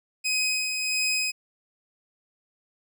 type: tone with tremolo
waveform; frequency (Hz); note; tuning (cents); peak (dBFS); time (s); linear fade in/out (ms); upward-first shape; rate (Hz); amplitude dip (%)
20% pulse; 2518; D#7; +20; -18; 0.24-1.32; 20; sine; 1.5; 40
effects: none